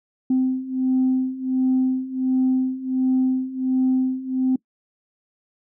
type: beating tone pair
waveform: sine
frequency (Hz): 258 / 259.4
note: C4 / C4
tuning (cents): -24 / -15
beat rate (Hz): 1.4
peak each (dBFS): -22 / -19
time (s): 0.3-4.56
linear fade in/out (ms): 5
effects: noise-tail reverb RT60 0.1 s tail -23 dB re dry + tanh soft clip ceiling -12 dBFS